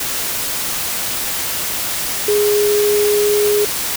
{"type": "tone in noise", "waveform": "sine", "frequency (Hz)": 415.3, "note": "G#4", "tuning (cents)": 0, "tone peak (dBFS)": -12, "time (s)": [2.28, 3.65], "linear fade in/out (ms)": 5, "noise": "white", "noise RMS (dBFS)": -21, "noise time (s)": [0, 3.96], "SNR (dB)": 6, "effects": []}